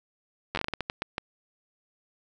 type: slowing click train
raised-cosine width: 0.3 ms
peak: -13 dBFS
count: 12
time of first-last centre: 0.55-1.181 s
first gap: 10 ms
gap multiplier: 1.32
effects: none